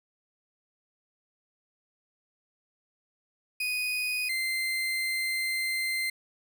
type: tone pair in turn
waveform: 35% pulse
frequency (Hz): 2489 / 2080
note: D#7 / C7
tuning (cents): 0 / -11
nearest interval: minor third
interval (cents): 311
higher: first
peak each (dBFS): -26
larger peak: neither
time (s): 3.6-4.29 / 4.29-6.1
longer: second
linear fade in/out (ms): 5
effects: none